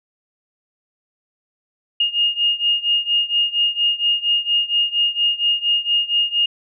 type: beating tone pair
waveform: sine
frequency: 2842 / 2846.3 Hz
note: F7 / F7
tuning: +30 / +32 cents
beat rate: 4.3 Hz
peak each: -18 / -20 dBFS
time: 2-6.46 s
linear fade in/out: 5 ms
effects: none